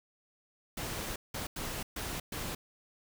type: noise bursts at uneven times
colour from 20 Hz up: pink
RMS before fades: -38 dBFS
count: 5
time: 0.77-1.16 / 1.34-1.47 / 1.56-1.83 / 1.96-2.2 / 2.32-2.55 s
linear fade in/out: 5 ms
effects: none